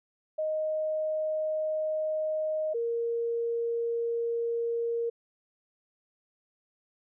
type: tone pair in turn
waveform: sine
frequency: 622.3 / 466.2 Hz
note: D#5 / A#4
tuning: 0 / 0 cents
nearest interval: perfect fourth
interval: 500 cents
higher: first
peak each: -27 dBFS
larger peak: neither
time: 0.38-2.74 / 2.74-5.1 s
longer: neither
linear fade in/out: 10 ms
effects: none